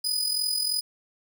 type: tone with amplitude modulation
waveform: sawtooth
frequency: 4978 Hz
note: D#8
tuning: in tune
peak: -19 dBFS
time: 0.04-0.81 s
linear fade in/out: 10 ms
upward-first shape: sine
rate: 43 Hz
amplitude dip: 60%
effects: none